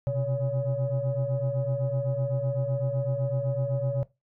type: tone cluster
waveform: sine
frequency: 125.1 / 133 / 563 Hz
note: B2 / C3 / C#5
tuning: +23 / +29 / +27 cents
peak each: -28 dBFS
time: 0.07-4.03 s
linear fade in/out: 0 ms
effects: noise-tail reverb RT60 0.2 s tail -18 dB re dry + tanh soft clip ceiling -19 dBFS